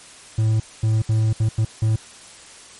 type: tone bursts at uneven times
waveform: triangle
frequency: 110 Hz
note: A2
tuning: in tune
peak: -13 dBFS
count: 6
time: 0.38-0.6 / 0.83-1.02 / 1.09-1.33 / 1.4-1.49 / 1.58-1.65 / 1.82-1.96 s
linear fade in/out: 5 ms
effects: white hiss -43 dBFS RMS until 2.79 s + MP3 48 kbps